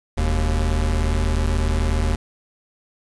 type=tone pair together; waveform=square; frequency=41.2 / 77.78 Hz; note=E1 / D#2; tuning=0 / 0 cents; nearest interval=major seventh; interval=1100 cents; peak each=-21 dBFS; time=0.17-2.16 s; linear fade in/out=10 ms; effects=resampled to 24000 Hz + 8-bit